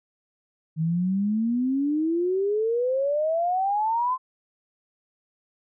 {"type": "exponential sweep", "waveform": "sine", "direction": "up", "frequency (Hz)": [155.56, 1046.5], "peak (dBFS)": -21, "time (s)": [0.76, 4.18], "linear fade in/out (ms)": 50, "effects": []}